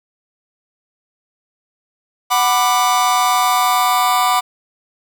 45% pulse chord, B minor, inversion second, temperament just, 740.8 / 987.8 / 1185.3 Hz, F#5 / B5 / D6, +2 / 0 / +16 cents, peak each -17 dBFS, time 2.3-4.41 s, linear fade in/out 20 ms, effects none

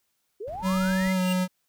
sine linear sweep, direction up, 371.8 to 2123 Hz, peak -32 dBFS, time 0.4-1.13 s, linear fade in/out 10 ms
brown noise with tremolo, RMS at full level -42 dBFS, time 0.47-1.09 s, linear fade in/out 10 ms, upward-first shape sine, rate 17 Hz, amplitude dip 35%
square tone with pitch glide, 188.1 to 183.7 Hz, F#3 to F#3, +29 to -12 cents, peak -23 dBFS, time 0.62-1.48 s, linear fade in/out 50 ms, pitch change -41 cents, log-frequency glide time 1.14-1.2 s
square tone with exponential growth, 2794 Hz, F7, in tune, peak -29 dBFS, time 1.07-1.33 s, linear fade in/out 5 ms, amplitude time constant 56 ms
effects white hiss -74 dBFS RMS until 1.68 s

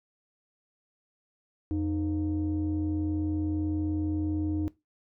sine tone pair together, 86.37 / 307.8 Hz, F2 / D#4, -19 / -19 cents, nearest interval octave + minor seventh, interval 2200 cents, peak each -29 / -27 dBFS, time 1.71-4.68 s, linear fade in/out 0 ms, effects noise-tail reverb RT60 0.2 s tail -19 dB re dry + tanh soft clip ceiling -22 dBFS

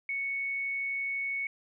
sine tone, 2217 Hz, C#7, in tune, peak -30 dBFS, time 0.09-1.47 s, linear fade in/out 2 ms, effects none

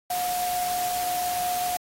sine tone in noise, 720 Hz, F#5, 47 cents flat, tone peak -25 dBFS, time 0.1-1.77 s, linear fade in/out 5 ms, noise white, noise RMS -33 dBFS, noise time 0.1-1.77 s, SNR +5 dB, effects AAC 48 kbps

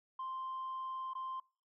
sine tone with dropouts, 1046.5 Hz, C6, in tune, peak -37 dBFS, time 0.19-1.4 s, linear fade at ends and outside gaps 5 ms, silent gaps 1.135-1.151 s, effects noise-tail reverb RT60 0.4 s tail -26 dB re dry + tanh soft clip ceiling -36 dBFS

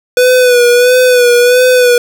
square tone with vibrato, 493.9 Hz, B4, in tune, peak -5 dBFS, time 0.17-1.98 s, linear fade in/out 2 ms, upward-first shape sine, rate 1.5 Hz, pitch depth 43 cents each way, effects none

